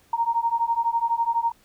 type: beating tone pair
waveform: sine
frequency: 922 / 934 Hz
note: A#5 / A#5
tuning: -19 / +3 cents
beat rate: 12 Hz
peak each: -24 / -23 dBFS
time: 0.13-1.52 s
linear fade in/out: 5 ms
effects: pink hiss -59 dBFS RMS until 1.64 s